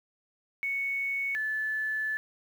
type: tone pair in turn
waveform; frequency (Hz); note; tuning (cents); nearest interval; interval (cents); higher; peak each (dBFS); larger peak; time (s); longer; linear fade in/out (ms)
sine; 2217 / 1738.3; C#7 / A6; 0 / -21; major third; 421; first; -28; neither; 0.63-1.35 / 1.35-2.17; second; 0
effects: 9-bit